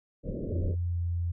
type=low-pass noise; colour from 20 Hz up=pink; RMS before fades=-34 dBFS; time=0.23-0.76 s; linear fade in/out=50 ms; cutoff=590 Hz; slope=96 dB/octave
type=tone with pitch glide; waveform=sine; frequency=87.31 to 86.21 Hz; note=F2 to F2; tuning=0 to -22 cents; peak=-27 dBFS; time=0.52-1.32 s; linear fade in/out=10 ms; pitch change=-22 cents; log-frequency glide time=0.86-1 s
effects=none